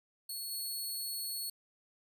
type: tone with level steps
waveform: 15% pulse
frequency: 4369 Hz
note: C#8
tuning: 26 cents flat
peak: -32 / -30 dBFS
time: 0.29-1.5 s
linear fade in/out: 5 ms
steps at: 0.51 s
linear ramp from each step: 2 ms
effects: none